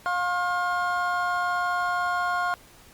triangle tone cluster, 711 / 1075 / 1419 Hz, F5 / C6 / F6, +31 / +47 / +27 cents, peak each -26 dBFS, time 0.06-2.54 s, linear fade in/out 0 ms, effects pink hiss -52 dBFS RMS until 2.93 s + Opus 48 kbps

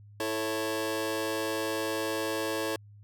sawtooth chord, A major, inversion second, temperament just, 330 / 440 / 550 Hz, E4 / A4 / C#5, +2 / 0 / -14 cents, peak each -30 dBFS, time 0.2-2.76 s, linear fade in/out 2 ms, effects added 103 Hz sine -49 dBFS peak until 3.03 s

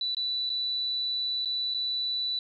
sine tone with dropouts, 3966 Hz, B7, 7 cents sharp, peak -27 dBFS, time 0.01-2.39 s, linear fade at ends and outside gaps 2 ms, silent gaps 0.148-0.168 / 0.494-0.5 / 1.449-1.456 / 1.739-1.745 s, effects none

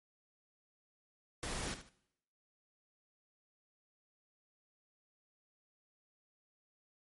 pink noise with echo, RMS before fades -40 dBFS, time 1.43-1.74 s, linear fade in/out 0 ms, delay 75 ms, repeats 2, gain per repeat -11 dB, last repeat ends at 1.89 s, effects noise-tail reverb RT60 0.8 s tail -21 dB re dry + MP3 48 kbps

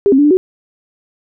sine tone with pitch steps, 401.1 / 267.3 / 290.3 / 296.5 / 373 Hz, G4 / C4 / D4 / D4 / F#4, +40 / +37 / -20 / +17 / +14 cents, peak -6 dBFS, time 0.06-0.37 s, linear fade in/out 0 ms, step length 62 ms, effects none

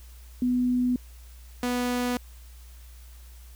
sine / sawtooth tone pair in turn, 248.4 / 246.1 Hz, B3 / B3, +10 / -6 cents, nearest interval unison, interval 16 cents, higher first, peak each -21 dBFS, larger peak neither, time 0.42-0.96 / 1.63-2.17 s, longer neither, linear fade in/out 2 ms, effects added 60 Hz sine -44 dBFS peak until 3.55 s + white hiss -56 dBFS RMS until 3.55 s

